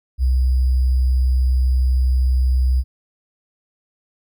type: tone with sample-and-hold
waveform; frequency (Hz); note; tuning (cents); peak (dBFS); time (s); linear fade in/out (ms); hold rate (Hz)
sine; 63.8; C2; -43; -13; 0.18-2.84; 50; 4900
effects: none